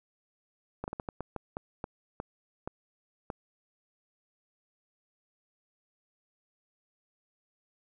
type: slowing click train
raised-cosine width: 1 ms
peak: -21 dBFS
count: 12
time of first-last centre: 0.84-3.302 s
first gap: 39 ms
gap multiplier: 1.32
effects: none